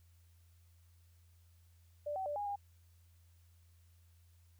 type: tone with pitch steps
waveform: sine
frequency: 589 / 762 / 587 / 821 / 809 Hz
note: D5 / G5 / D5 / G#5 / G#5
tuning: +5 / -49 / -1 / -20 / -46 cents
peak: -36 dBFS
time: 2.06-2.56 s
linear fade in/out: 10 ms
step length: 100 ms
effects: added 85 Hz sine -62 dBFS peak until 4.59 s + white hiss -75 dBFS RMS until 4.59 s